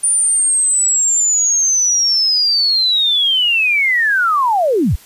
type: linear sweep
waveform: sine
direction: down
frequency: 9397 to 40.38 Hz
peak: -11 dBFS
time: 0.03-4.96 s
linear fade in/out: 10 ms
effects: white hiss -43 dBFS RMS until 5.05 s + resampled to 32000 Hz